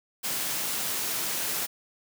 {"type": "high-pass noise", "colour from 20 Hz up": "white", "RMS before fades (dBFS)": -30, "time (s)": [0.23, 1.67], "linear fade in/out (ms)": 20, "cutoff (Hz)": 100, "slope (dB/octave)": 24, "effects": []}